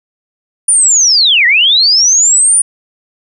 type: linear two-way sweep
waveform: sine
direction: down then up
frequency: 9590 to 1842 to 9590 Hz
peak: -5 dBFS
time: 0.68-2.62 s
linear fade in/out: 5 ms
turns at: 1.46 s
effects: none